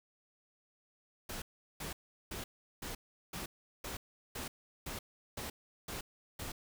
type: noise bursts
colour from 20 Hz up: pink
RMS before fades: -42 dBFS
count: 11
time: 1.29-6.52 s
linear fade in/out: 5 ms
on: 130 ms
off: 380 ms
effects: none